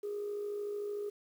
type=tone with amplitude modulation; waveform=sine; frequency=411.8 Hz; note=G#4; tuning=15 cents flat; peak=-32 dBFS; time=0.03-1.1 s; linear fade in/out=10 ms; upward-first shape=sine; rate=53.4 Hz; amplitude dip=45%; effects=tanh soft clip ceiling -31 dBFS + 10-bit